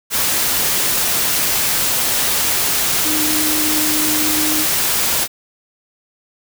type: tone in noise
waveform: sine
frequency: 306.6 Hz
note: D#4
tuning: 25 cents flat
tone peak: -21 dBFS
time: 3.03-4.66 s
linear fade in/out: 50 ms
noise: white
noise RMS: -17 dBFS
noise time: 0.1-5.28 s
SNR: -7 dB
effects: none